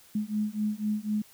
sine beating tone pair, 209.7 / 213.7 Hz, G#3 / G#3, +17 / +50 cents, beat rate 4 Hz, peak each -30 dBFS, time 0.15-1.22 s, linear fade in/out 5 ms, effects white hiss -56 dBFS RMS until 1.33 s

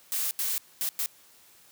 blue noise bursts at uneven times, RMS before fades -29 dBFS, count 4, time 0.12-0.31 / 0.39-0.58 / 0.81-0.89 / 0.99-1.06 s, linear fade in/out 0 ms, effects white hiss -57 dBFS RMS until 1.71 s + high-pass 80 Hz 12 dB/octave

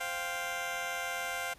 15% pulse chord, C suspended fourth, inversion none, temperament just, 523.3 / 697.7 / 784.9 Hz, C5 / F5 / G5, 0 / -2 / +2 cents, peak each -35 / -31 / -34 dBFS, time 0-1.54 s, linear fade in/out 10 ms, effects pink hiss -59 dBFS RMS until 1.58 s + resampled to 32000 Hz

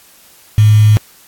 sine tone with quantisation, 106.9 Hz, A2, 49 cents flat, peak -4 dBFS, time 0.58-0.97 s, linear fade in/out 0 ms, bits 4, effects white hiss -44 dBFS RMS until 1.27 s + AAC 64 kbps

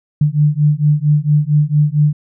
sine beating tone pair, 146.83 / 151.23 Hz, D3 / D#3, 0 / -49 cents, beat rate 4.4 Hz, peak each -13 dBFS, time 0.21-2.13 s, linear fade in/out 5 ms, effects none

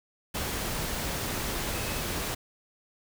sine tone in noise, 2578 Hz, E7, 39 cents flat, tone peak -43 dBFS, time 1.74-2.01 s, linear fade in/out 10 ms, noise pink, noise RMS -32 dBFS, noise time 0.34-2.35 s, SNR -14 dB, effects none

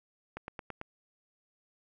click train, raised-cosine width 0.5 ms, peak -24 dBFS, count 5, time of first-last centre 0.37-0.814 s, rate 9.01 Hz, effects none

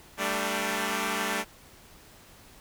5% pulse chord, G suspended second, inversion none, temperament equal with one note detuned, 196 / 222.9 / 293.7 Hz, G3 / A3 / D4, 0 / +23 / 0 cents, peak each -20 / -20 / -22 dBFS, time 0.17-1.45 s, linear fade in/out 50 ms, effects pink hiss -53 dBFS RMS until 2.6 s

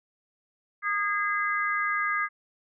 harmonic tone, 410 Hz, G#4, 22 cents flat, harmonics 3 / 4 / 5, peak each -28 / -29 / -30 dBFS, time 0.82-2.29 s, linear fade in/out 50 ms, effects none

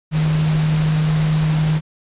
sine tone in noise, 155.56 Hz, D#3, in tune, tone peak -14 dBFS, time 0.11-1.81 s, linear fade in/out 50 ms, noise pink, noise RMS -28 dBFS, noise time 0.11-1.81 s, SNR +11 dB, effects resampled to 8000 Hz

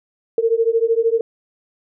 sine beating tone pair, 450.2 / 463.2 Hz, A4 / A#4, +40 / -11 cents, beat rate 13 Hz, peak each -17 dBFS, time 0.38-1.21 s, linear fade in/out 2 ms, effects none

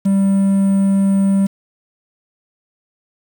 triangle tone with quantisation, 195.7 Hz, G3, 3 cents flat, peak -9 dBFS, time 0.05-1.47 s, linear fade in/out 10 ms, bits 6, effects none

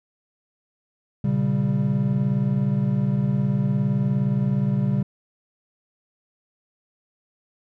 triangle chord, G diminished, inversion first, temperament equal with one note detuned, 119.13 / 138.59 / 196 Hz, Bb2 / Db3 / G3, +38 / 0 / 0 cents, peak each -25 / -20 / -21 dBFS, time 1.24-5.03 s, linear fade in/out 5 ms, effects none

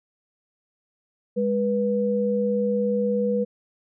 sine tone pair together, 205.2 / 488.4 Hz, G#3 / B4, -21 / -19 cents, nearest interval octave + minor third, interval 1502 cents, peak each -24 / -22 dBFS, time 1.36-3.45 s, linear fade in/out 20 ms, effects none

